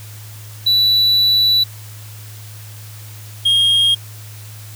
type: tone pair in turn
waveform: triangle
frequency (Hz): 3951 / 3245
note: B7 / G#7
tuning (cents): 0 / -41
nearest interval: minor third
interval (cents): 341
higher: first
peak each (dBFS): -9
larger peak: neither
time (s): 0.66-1.64 / 3.45-3.95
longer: first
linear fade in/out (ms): 10
effects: added 106 Hz sine -33 dBFS peak until 4.75 s + white hiss -40 dBFS RMS until 4.75 s